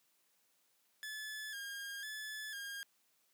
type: tone with vibrato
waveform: sawtooth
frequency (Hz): 1671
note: G#6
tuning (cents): +10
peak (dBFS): -39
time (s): 1.03-2.83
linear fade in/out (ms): 0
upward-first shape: square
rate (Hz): 1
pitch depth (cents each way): 56
effects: white hiss -75 dBFS RMS until 3.33 s + high-pass 150 Hz 12 dB/octave